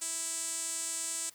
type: tone with band-pass filter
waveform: sawtooth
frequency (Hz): 328.5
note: E4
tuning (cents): -6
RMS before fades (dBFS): -36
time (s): 0.01-1.3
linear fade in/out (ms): 10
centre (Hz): 8000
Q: 5
effects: white hiss -59 dBFS RMS until 1.34 s